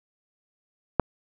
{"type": "click", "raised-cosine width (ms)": 1, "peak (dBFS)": -4, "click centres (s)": 0.997, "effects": []}